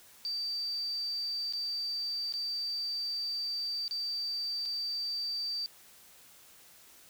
sine tone with dropouts, 4647 Hz, D8, 19 cents flat, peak -32 dBFS, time 0.25-5.66 s, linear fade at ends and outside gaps 0 ms, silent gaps 1.525-1.535 / 2.324-2.338 / 3.879-3.91 / 4.654-4.658 s, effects white hiss -57 dBFS RMS until 7.09 s

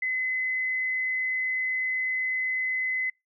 sine tone, 2032 Hz, B6, 49 cents sharp, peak -25 dBFS, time 0.02-3.1 s, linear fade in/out 5 ms, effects noise-tail reverb RT60 0.2 s tail -26 dB re dry

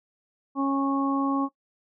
harmonic tone, 274.9 Hz, C#4, 14 cents flat, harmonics 1 / 2 / 3 / 4, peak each -23 / -35 / -33 / -30 dBFS, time 0.55-1.49 s, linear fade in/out 50 ms, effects noise-tail reverb RT60 0.1 s tail -17 dB re dry

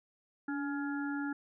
harmonic tone with a mistuned harmonic, 280.3 Hz, C#4, 19 cents sharp, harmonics 1 / 3 / 5 / 6, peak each -34 / -45 / -42 / -45 dBFS, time 0.48-1.33 s, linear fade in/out 5 ms, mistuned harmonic 1, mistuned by +41 cents, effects none

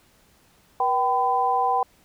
sine tone cluster, 484.1 / 773 / 1007 Hz, B4 / G5 / B5, -35 / -24 / +33 cents, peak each -29 / -21 / -23 dBFS, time 0.8-1.83 s, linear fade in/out 2 ms, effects pink hiss -59 dBFS RMS until 2.04 s

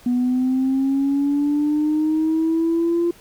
sine linear sweep, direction up, 243.7 to 344.9 Hz, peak -15 dBFS, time 0.06-3.11 s, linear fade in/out 5 ms, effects tanh soft clip ceiling -13 dBFS + pink hiss -49 dBFS RMS until 3.2 s

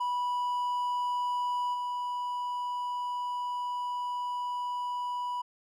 triangle tone with level steps, 982 Hz, B5, 10 cents flat, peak -26 / -29 dBFS, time 0-5.42 s, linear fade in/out 10 ms, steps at 1.73 s, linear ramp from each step 20 ms, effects none

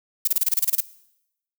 violet noise bursts, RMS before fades -19 dBFS, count 11, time 0.25-0.806 s, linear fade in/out 5 ms, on 26 ms, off 27 ms, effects noise-tail reverb RT60 0.8 s tail -19 dB re dry

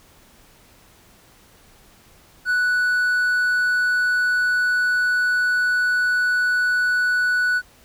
triangle tone, 1480 Hz, F#6, in tune, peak -15 dBFS, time 2.45-7.62 s, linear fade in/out 50 ms, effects pink hiss -52 dBFS RMS until 7.84 s

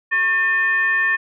sine tone with frequency modulation, 1795 Hz, A6, 34 cents sharp, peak -15 dBFS, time 0.11-1.17 s, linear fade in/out 20 ms, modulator 694 Hz, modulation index 0.49, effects none

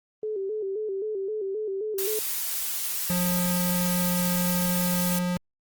sine tone with vibrato, 408.5 Hz, G#4, 29 cents flat, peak -27 dBFS, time 0.23-2.19 s, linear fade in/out 2 ms, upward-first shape square, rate 3.8 Hz, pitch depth 90 cents each way
blue noise, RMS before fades -29 dBFS, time 1.98-5.19 s, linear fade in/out 5 ms
square tone, 178.4 Hz, F3, 37 cents sharp, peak -25 dBFS, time 3.1-5.37 s, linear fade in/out 0 ms
effects Opus 24 kbps

